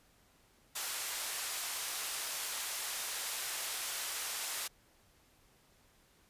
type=band-pass noise; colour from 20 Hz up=white; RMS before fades=-39 dBFS; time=0.75-4.68 s; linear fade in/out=10 ms; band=630 to 12000 Hz; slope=12 dB/octave; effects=pink hiss -67 dBFS RMS until 6.29 s + resampled to 32000 Hz